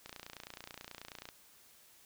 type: click train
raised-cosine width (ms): 0.2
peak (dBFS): -28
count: 37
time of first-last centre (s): 0.06-1.289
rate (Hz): 29.3
effects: white hiss -62 dBFS RMS until 2.05 s